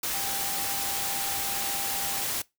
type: tone in noise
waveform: sine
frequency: 792 Hz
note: G5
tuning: 18 cents sharp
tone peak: -37 dBFS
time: 0.13-2.24 s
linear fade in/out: 5 ms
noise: white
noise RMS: -30 dBFS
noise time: 0.03-2.42 s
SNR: -10 dB
effects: noise-tail reverb RT60 0.2 s tail -22 dB re dry